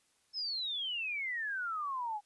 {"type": "exponential sweep", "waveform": "sine", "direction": "down", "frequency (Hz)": [5300, 811], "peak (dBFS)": -34, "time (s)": [0.33, 2.21], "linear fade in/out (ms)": 50, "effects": ["white hiss -72 dBFS RMS until 2.25 s", "resampled to 24000 Hz"]}